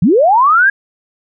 sine linear sweep, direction up, 140 to 1661.2 Hz, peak -6 dBFS, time 0.02-0.7 s, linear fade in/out 5 ms, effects none

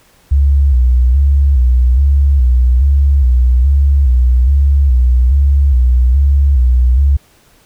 sine tone with vibrato, 65.8 Hz, C2, 10 cents sharp, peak -6 dBFS, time 0.31-7.17 s, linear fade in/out 10 ms, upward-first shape square, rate 1.2 Hz, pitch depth 100 cents each way, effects pink hiss -49 dBFS RMS until 7.65 s

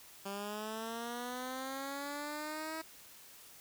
10% pulse linear sweep, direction up, 196 to 321.9 Hz, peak -31 dBFS, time 0.25-2.82 s, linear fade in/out 10 ms, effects white hiss -56 dBFS RMS until 3.6 s

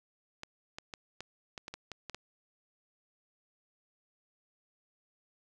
clicks, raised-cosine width 0.2 ms, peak -24 dBFS, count 10, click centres 0.434 / 0.785 / 0.938 / 1.206 / 1.578 / 1.681 / 1.74 / 1.917 / 2.097 / 2.146 s, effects none

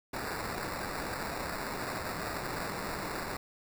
violet noise with sample-and-hold, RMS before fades -37 dBFS, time 0.13-3.37 s, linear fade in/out 5 ms, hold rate 3150 Hz, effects none

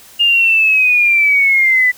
sine linear sweep, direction down, 2836 to 1975.5 Hz, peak -8 dBFS, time 0.19-1.92 s, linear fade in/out 20 ms, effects white hiss -41 dBFS RMS until 1.97 s

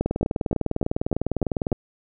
two click trains, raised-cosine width 2 ms, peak -9 / -10 dBFS, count 35 / 6, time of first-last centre 0.01-1.719 / 0.23-1.727 s, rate 19.9 / 3.34 Hz, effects none

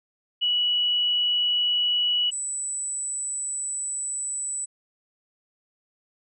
sine tone pair in turn, 2937 / 7959 Hz, F#7 / B8, -13 / +12 cents, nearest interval octave + perfect fourth, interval 1725 cents, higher second, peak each -20 / -27 dBFS, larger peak first, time 0.41-2.31 / 2.31-4.66 s, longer second, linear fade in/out 20 ms, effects none

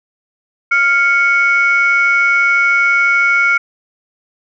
sine tone pair together, 1396.9 / 2217 Hz, F6 / C#7, 0 / 0 cents, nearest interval minor sixth, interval 800 cents, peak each -11 dBFS, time 0.71-3.58 s, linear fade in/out 10 ms, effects tanh soft clip ceiling -3 dBFS

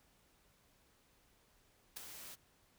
white noise with ADSR envelope, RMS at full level -41 dBFS, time 1.96-2.36 s, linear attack 12 ms, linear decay 3 ms, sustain -10 dB, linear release 26 ms, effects pink hiss -71 dBFS RMS until 2.78 s

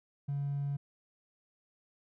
triangle tone with hard clipping, 141.4 Hz, C#3, 35 cents sharp, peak -32 dBFS, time 0.28-0.77 s, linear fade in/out 10 ms, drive 4 dB, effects none

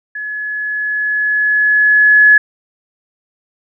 sine tone with level ramp, 1700 Hz, G#6, 40 cents sharp, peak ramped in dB -21 to -3 dBFS, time 0.15-2.38 s, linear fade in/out 5 ms, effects none

